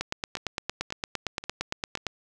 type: two click trains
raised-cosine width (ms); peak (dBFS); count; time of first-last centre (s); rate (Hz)
0.2; -11 / -21; 19 / 4; 0.01-2.067 / 0.37-1.974; 8.75 / 1.87
effects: none